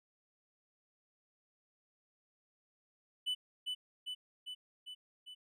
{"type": "tone with echo", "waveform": "triangle", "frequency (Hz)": 2991, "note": "F#7", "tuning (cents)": 18, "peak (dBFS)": -31, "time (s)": [3.26, 3.35], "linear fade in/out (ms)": 20, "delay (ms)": 400, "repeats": 5, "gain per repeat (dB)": -3, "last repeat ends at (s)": 5.35, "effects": []}